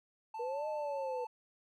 triangle tone with vibrato, 880 Hz, A5, in tune, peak -38 dBFS, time 0.34-1.27 s, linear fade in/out 5 ms, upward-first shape sine, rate 4.9 Hz, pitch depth 13 cents each way
sine linear two-way sweep, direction up then down, 467.1 to 622.3 to 485.3 Hz, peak -36 dBFS, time 0.39-1.25 s, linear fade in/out 10 ms, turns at 0.68 s
effects none

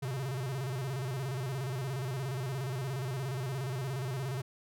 square tone with vibrato, 130.81 Hz, C3, in tune, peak -34 dBFS, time 0.02-4.42 s, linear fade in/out 10 ms, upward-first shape square, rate 17 Hz, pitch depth 110 cents each way, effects none

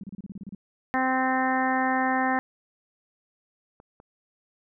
sine tone bursts, 196 Hz, G3, in tune, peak -34 dBFS, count 10, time 0.01-0.549 s, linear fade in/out 2 ms, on 26 ms, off 31 ms
harmonic tone, 259.7 Hz, C4, 13 cents flat, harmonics 1 / 2 / 3 / 4 / 5 / 6 / 7 / 8, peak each -27 / -34 / -26 / -31 / -35 / -35 / -29 / -40 dBFS, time 0.94-2.39 s, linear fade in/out 0 ms
clicks, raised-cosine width 1 ms, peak -35 dBFS, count 2, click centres 3.801 / 4.001 s
effects none

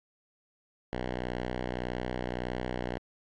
5% pulse tone with vibrato, 61.74 Hz, B1, in tune, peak -21 dBFS, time 0.93-2.98 s, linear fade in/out 0 ms, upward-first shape triangle, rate 1.9 Hz, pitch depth 19 cents each way, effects low-pass 3000 Hz 12 dB/octave + AAC 64 kbps

